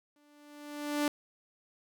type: tone with exponential growth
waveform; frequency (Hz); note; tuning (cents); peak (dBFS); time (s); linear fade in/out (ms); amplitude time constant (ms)
sawtooth; 293.7; D4; 0; -22; 0.16-1.08; 2; 200
effects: none